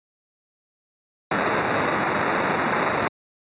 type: noise with sample-and-hold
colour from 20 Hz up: violet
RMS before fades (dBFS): -22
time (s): 1.31-3.08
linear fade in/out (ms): 5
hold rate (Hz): 3150
effects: high-pass 150 Hz 12 dB/octave + resampled to 8000 Hz